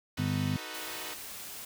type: chord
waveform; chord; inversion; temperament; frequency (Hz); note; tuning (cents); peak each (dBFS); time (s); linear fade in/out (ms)
5% pulse; B dominant seventh; first; equal; 311.1 / 370 / 440 / 493.9; D#4 / F#4 / A4 / B4; 0 / 0 / 0 / 0; -32 / -34 / -35 / -33; 0.17-1.14; 5
type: harmonic tone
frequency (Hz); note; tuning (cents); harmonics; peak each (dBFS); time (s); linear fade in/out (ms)
50.3; G1; +45; 2 / 3 / 4 / 5; -33 / -32 / -37 / -33; 0.18-0.57; 10
type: noise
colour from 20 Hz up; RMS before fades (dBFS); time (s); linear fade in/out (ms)
white; -43; 0.74-1.65; 5
effects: none